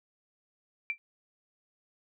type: tone with exponential decay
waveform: sine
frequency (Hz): 2349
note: D7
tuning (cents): 0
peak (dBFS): -25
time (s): 0.9-0.98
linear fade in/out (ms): 0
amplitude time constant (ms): 17
effects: none